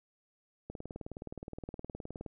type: click train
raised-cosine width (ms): 2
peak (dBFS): -28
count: 31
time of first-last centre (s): 0.7-2.263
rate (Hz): 19.2
effects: none